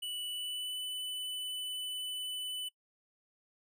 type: tone with pitch glide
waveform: square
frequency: 2960 to 2996 Hz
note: F#7 to F#7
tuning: 0 to +21 cents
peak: -37 dBFS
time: 0.02-2.69 s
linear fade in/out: 10 ms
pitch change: +21 cents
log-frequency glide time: 0.25-0.82 s
effects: noise-tail reverb RT60 0.1 s tail -23 dB re dry